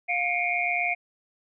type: tone cluster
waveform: sine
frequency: 705 / 2145 / 2294 / 2421 Hz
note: F5 / C7 / D7 / D#7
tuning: +16 / +42 / -41 / -48 cents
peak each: -29 dBFS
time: 0.08-0.95 s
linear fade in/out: 20 ms
effects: none